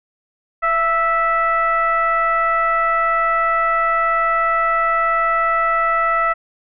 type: tone with frequency modulation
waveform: sine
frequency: 1318.5 Hz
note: E6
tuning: in tune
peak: -14 dBFS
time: 0.62-6.34 s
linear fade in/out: 20 ms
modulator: 649 Hz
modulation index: 0.87
effects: none